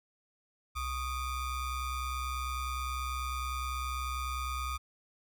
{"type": "ring-modulated tone", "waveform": "square", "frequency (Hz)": 587.3, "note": "D5", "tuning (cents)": 0, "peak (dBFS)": -31, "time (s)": [0.75, 4.78], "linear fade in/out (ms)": 20, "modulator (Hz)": 652, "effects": []}